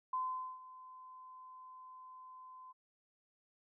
sine tone with ADSR envelope, 1026 Hz, C6, 34 cents flat, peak -33 dBFS, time 0.13-2.73 s, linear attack 5 ms, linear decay 450 ms, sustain -18 dB, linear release 21 ms, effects none

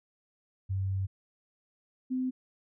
sine tone pair in turn, 96.1 / 256.6 Hz, G2 / C4, -34 / -34 cents, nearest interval octave + perfect fourth, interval 1700 cents, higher second, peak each -28 dBFS, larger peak neither, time 0.69-1.07 / 2.1-2.31 s, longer first, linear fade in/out 20 ms, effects none

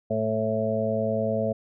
harmonic tone, 110 Hz, A2, in tune, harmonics 1 / 2 / 4 / 5 / 6, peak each -32 / -29 / -31 / -28 / -28 dBFS, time 0.1-1.53 s, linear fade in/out 10 ms, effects none

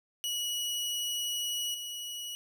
sawtooth tone with level steps, 2922 Hz, F#7, 22 cents flat, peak -28 / -34 dBFS, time 0.24-2.35 s, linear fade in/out 0 ms, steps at 1.74 s, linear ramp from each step 5 ms, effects none

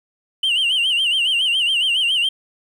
sine tone with vibrato, 2960 Hz, F#7, in tune, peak -13 dBFS, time 0.43-2.29 s, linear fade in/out 5 ms, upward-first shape sine, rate 7.2 Hz, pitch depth 130 cents each way, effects tanh soft clip ceiling -14 dBFS + 8-bit

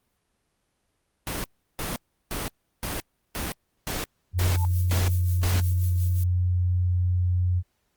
pink noise bursts, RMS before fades -30 dBFS, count 9, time 1.27-5.6 s, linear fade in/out 0 ms, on 170 ms, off 350 ms
sine tone, 89.7 Hz, F2, 47 cents sharp, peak -20 dBFS, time 4.33-7.63 s, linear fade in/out 50 ms
violet noise with tremolo, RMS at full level -38 dBFS, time 4.38-6.24 s, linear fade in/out 10 ms, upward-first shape sine, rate 5.6 Hz, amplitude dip 65%
sine tone with exponential growth, 880 Hz, A5, in tune, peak -28 dBFS, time 4.47-4.65 s, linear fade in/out 0 ms, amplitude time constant 38 ms
effects pink hiss -73 dBFS RMS until 7.96 s + Opus 32 kbps

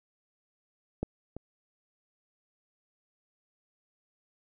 clicks, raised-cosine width 2 ms, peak -17 / -26 dBFS, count 2, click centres 1.03 / 1.366 s, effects none

